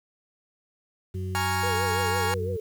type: harmonic tone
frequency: 93.3 Hz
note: F#2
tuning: 15 cents sharp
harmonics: 1 / 2 / 4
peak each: -29 / -38 / -38 dBFS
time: 1.14-2.57 s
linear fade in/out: 10 ms
type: chord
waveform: 30% pulse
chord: Bb minor seventh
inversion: third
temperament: equal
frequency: 830.6 / 932.3 / 1108.7 / 1396.9 Hz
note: Ab5 / Bb5 / Db6 / F6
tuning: 0 / 0 / 0 / 0 cents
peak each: -26 / -30 / -30 / -30 dBFS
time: 1.35-2.34 s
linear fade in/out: 0 ms
type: tone with vibrato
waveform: sine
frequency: 462.7 Hz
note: A#4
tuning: 13 cents flat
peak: -29 dBFS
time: 1.63-2.6 s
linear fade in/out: 5 ms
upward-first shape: triangle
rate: 6 Hz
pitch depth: 130 cents each way
effects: 9-bit